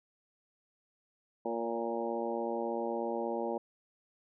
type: harmonic tone with a mistuned harmonic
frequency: 116.54 Hz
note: A#2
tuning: in tune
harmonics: 2 / 3 / 4 / 5 / 6 / 7 / 8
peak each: -40 / -38 / -38 / -38 / -45 / -40 / -44 dBFS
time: 1.45-3.58 s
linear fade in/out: 5 ms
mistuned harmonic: 5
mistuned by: -23 cents
effects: none